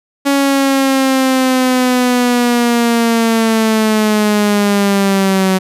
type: linear sweep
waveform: sawtooth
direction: down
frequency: 280 to 187.6 Hz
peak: -6 dBFS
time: 0.25-5.59 s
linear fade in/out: 20 ms
effects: resampled to 32000 Hz